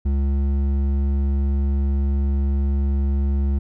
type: tone with hard clipping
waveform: triangle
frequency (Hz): 69.3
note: C#2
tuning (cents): 0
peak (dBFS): -19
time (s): 0.05-3.59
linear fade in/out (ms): 10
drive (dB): 12
effects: none